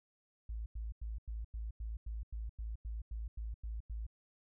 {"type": "tone bursts", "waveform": "sine", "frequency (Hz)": 55, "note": "A1", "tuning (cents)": 0, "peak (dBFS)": -38, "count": 14, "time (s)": [0.49, 4.066], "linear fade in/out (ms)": 5, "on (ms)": 170, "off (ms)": 92, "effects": []}